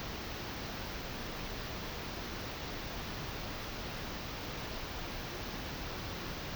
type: band-stop noise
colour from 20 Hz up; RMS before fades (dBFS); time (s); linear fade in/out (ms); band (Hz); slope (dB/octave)
pink; -41; 0-6.55; 0; 6000 to 15000; 48
effects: none